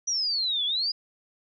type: exponential two-way sweep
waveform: sine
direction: down then up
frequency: 5920 to 3322 to 4983 Hz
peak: -24 dBFS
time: 0.07-0.92 s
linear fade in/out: 10 ms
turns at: 0.65 s
effects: none